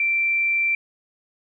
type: tone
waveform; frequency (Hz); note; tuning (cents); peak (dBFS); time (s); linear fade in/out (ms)
sine; 2349; D7; 0; -18; 0-0.75; 2
effects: 10-bit